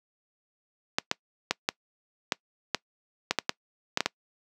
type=clicks; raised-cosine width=0.2 ms; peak=-6 dBFS; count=12; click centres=0.985 / 1.114 / 1.51 / 1.689 / 2.322 / 2.747 / 3.31 / 3.387 / 3.494 / 3.974 / 4.006 / 4.06 s; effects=noise-tail reverb RT60 0.1 s tail -24 dB re dry + high-pass 200 Hz 12 dB/octave